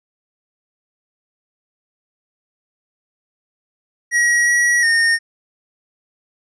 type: tone with pitch steps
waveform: square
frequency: 1907 / 1920 / 1837 Hz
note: A#6 / B6 / A#6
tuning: +39 / -49 / -26 cents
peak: -13 dBFS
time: 4.11-5.19 s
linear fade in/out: 50 ms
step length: 360 ms
effects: resampled to 22050 Hz